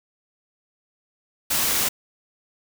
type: noise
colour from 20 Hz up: white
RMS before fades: -22 dBFS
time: 1.5-1.89 s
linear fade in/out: 10 ms
effects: none